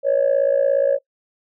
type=tone with amplitude modulation; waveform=sine; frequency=555 Hz; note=C#5; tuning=2 cents sharp; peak=-9 dBFS; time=0.03-0.99 s; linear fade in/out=50 ms; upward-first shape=sine; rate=57.1 Hz; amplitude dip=85%; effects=noise-tail reverb RT60 0.1 s tail -21 dB re dry + tanh soft clip ceiling -9 dBFS